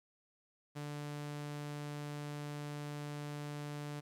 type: tone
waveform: sawtooth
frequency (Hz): 146.83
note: D3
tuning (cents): 0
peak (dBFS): -37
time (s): 0.75-4.01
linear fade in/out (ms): 20
effects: low-pass 12000 Hz 12 dB/octave + 12-bit